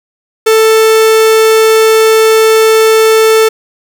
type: tone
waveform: 45% pulse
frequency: 441.9 Hz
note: A4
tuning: 7 cents sharp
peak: -4 dBFS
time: 0.46-3.49 s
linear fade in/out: 10 ms
effects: none